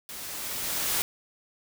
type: noise with level ramp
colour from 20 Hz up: white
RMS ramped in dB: -40 to -26 dBFS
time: 0.09-1.02 s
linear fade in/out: 0 ms
effects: none